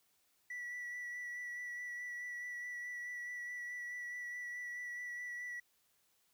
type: tone with vibrato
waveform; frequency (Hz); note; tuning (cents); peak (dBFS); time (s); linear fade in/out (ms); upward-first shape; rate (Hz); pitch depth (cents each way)
triangle; 1953; B6; -20; -39; 0.5-5.6; 5; sine; 4.7; 16
effects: tanh soft clip ceiling -35 dBFS + white hiss -75 dBFS RMS until 6.33 s